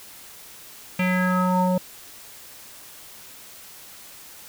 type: tone with low-pass filter sweep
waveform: square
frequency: 183 Hz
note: F#3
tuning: 19 cents flat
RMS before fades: -21 dBFS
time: 0.99-1.78 s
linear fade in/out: 5 ms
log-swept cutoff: 2500 to 680 Hz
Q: 5.2
effects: white hiss -44 dBFS RMS until 4.48 s